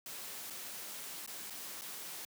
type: noise with dropouts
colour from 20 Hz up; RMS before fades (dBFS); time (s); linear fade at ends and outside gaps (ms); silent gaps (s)
white; -45; 0.06-2.25; 2; 0.501-0.505 / 1.263-1.275 / 1.5-1.505 / 1.812-1.818
effects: high-pass 150 Hz 12 dB/octave